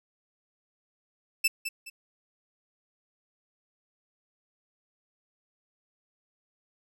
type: tone with echo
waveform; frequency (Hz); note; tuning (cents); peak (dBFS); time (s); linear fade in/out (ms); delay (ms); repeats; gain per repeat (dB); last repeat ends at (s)
sawtooth; 2643; E7; +4; -17; 1.44-1.48; 10; 210; 2; -10; 1.9
effects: none